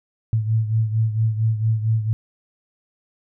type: beating tone pair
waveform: sine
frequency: 110 / 114.4 Hz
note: A2 / A#2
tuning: 0 / -32 cents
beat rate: 4.4 Hz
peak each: -18 / -24 dBFS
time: 0.33-2.13 s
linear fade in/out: 0 ms
effects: none